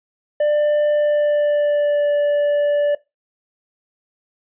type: tone with pitch glide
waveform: triangle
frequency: 594 to 582.8 Hz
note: D5 to D5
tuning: +20 to -13 cents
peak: -12 dBFS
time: 0.4-2.95 s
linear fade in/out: 5 ms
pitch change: -33 cents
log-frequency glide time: 0.9-2.12 s
effects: noise-tail reverb RT60 0.2 s tail -19 dB re dry + resampled to 8000 Hz